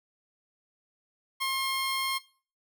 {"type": "tone", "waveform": "15% pulse", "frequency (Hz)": 1069, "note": "C6", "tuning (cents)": 37, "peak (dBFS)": -21, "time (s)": [1.4, 2.19], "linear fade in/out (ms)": 20, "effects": ["noise-tail reverb RT60 0.4 s tail -19 dB re dry"]}